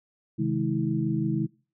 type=tone cluster; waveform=sine; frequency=133.4 / 159.5 / 210.4 / 322.8 Hz; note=C3 / D#3 / G#3 / E4; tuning=+34 / +43 / +23 / -36 cents; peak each=-29 dBFS; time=0.38-1.47 s; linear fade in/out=20 ms; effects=noise-tail reverb RT60 0.4 s tail -24 dB re dry